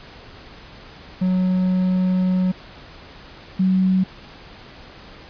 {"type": "tone pair in turn", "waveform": ["triangle", "sine"], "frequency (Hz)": [184.4, 187.3], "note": ["F#3", "F#3"], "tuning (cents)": [-6, 21], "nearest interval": "unison", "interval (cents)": 27, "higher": "second", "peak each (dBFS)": -14, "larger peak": "neither", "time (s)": [[1.21, 2.52], [3.59, 4.04]], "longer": "first", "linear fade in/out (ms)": 10, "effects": ["pink hiss -42 dBFS RMS until 5.29 s", "resampled to 11025 Hz"]}